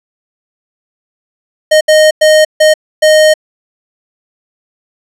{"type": "tone bursts at uneven times", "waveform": "square", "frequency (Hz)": 619, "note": "D#5", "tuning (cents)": -9, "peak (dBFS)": -4, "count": 5, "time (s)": [[1.71, 1.81], [1.88, 2.11], [2.21, 2.45], [2.6, 2.74], [3.02, 3.34]], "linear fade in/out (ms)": 10, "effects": ["low-pass 10000 Hz 12 dB/octave"]}